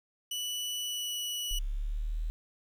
sawtooth tone with pitch glide, 2960 to 2943 Hz, F#7 to F#7, 0 to -10 cents, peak -30 dBFS, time 0.31-1.59 s, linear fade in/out 5 ms, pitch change -10 cents, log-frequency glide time 0.81-1.18 s
sine exponential sweep, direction up, 34 to 40.24 Hz, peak -30 dBFS, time 1.51-2.3 s, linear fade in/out 0 ms
effects 10-bit

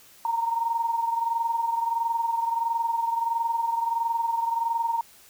sine tone pair together, 921 / 942.5 Hz, A#5 / A#5, -21 / +19 cents, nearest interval unison, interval 40 cents, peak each -24 / -30 dBFS, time 0.25-5.01 s, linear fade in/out 2 ms, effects white hiss -53 dBFS RMS until 5.29 s

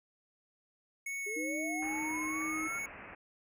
square tone with vibrato, 2200 Hz, C#7, 14 cents flat, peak -37 dBFS, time 1.06-2.86 s, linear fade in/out 5 ms, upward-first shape sine, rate 2.4 Hz, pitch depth 13 cents each way
sine linear sweep, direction up, 397 to 1396.9 Hz, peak -40 dBFS, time 1.26-2.79 s, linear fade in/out 10 ms
sine tone with pitch glide, 310 to 314.3 Hz, D#4 to D#4, -6 to +18 cents, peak -37 dBFS, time 1.36-2.68 s, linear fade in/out 10 ms, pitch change +24 cents, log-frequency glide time 2.26-2.37 s
white low-pass noise, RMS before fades -49 dBFS, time 1.82-3.15 s, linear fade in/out 5 ms, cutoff 2600 Hz, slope 96 dB/octave
effects none

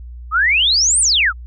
sine exponential two-way sweep, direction up then down, 1200 to 9410 to 1200 Hz, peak -11 dBFS, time 0.31-1.33 s, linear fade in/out 50 ms, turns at 1 s, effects added 60 Hz sine -30 dBFS peak until 1.46 s

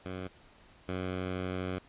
10% pulse tone pair in turn, 92.6 / 92.17 Hz, F#2 / F#2, +2 / -6 cents, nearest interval unison, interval 8 cents, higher first, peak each -29 / -25 dBFS, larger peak second, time 0.05-0.28 / 0.88-1.79 s, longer second, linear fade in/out 10 ms, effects pink hiss -59 dBFS RMS until 1.88 s + resampled to 8000 Hz

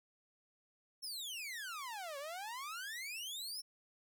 sawtooth exponential two-way sweep, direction down then up, 5500 to 544 to 5500 Hz, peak -39 dBFS, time 1.02-3.62 s, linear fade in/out 20 ms, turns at 2.18 s, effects none

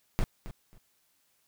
brown noise with echo, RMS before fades -25 dBFS, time 0.19-0.24 s, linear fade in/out 0 ms, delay 270 ms, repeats 2, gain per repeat -14 dB, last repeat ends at 0.78 s, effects white hiss -71 dBFS RMS until 1.47 s

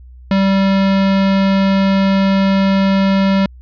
square tone, 194.3 Hz, G3, 15 cents flat, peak -11 dBFS, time 0.31-3.46 s, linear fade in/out 2 ms, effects added 62 Hz sine -35 dBFS peak until 3.61 s + resampled to 11025 Hz

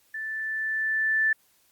sine tone with level ramp, 1760 Hz, A6, in tune, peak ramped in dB -31 to -19 dBFS, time 0.14-1.33 s, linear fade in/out 5 ms, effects white hiss -64 dBFS RMS until 1.71 s + Opus 48 kbps

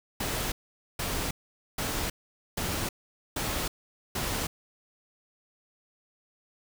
pink noise bursts, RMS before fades -31 dBFS, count 6, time 0.2-4.47 s, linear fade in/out 5 ms, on 320 ms, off 470 ms, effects none

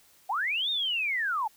sine linear two-way sweep, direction up then down, 704 to 3729 to 807 Hz, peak -26 dBFS, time 0.29-1.48 s, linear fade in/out 10 ms, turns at 0.7 s, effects white hiss -60 dBFS RMS until 1.56 s

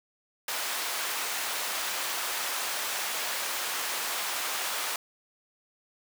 pink high-pass noise, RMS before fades -32 dBFS, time 0.48-4.96 s, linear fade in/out 2 ms, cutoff 860 Hz, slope 12 dB/octave, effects none

